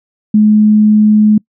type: tone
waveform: sine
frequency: 212.6 Hz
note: G#3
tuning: 41 cents sharp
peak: -4 dBFS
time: 0.34-1.38 s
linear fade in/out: 5 ms
effects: noise-tail reverb RT60 0.1 s tail -26 dB re dry